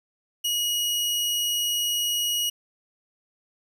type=tone; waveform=sawtooth; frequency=2900 Hz; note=F#7; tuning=35 cents flat; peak=-20 dBFS; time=0.44-2.5 s; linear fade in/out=10 ms; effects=none